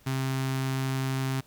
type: tone with notch filter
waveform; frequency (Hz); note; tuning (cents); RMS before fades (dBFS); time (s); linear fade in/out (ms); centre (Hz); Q
sawtooth; 132.7; C3; +25; -29; 0.06-1.41; 10; 530; 1.5
effects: pink hiss -59 dBFS RMS until 1.46 s